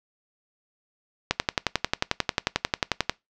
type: click train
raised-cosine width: 0.2 ms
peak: -3 dBFS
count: 21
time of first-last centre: 1.31-3.096 s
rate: 11.2 Hz
effects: noise-tail reverb RT60 0.2 s tail -23 dB re dry + low-pass 6000 Hz 12 dB/octave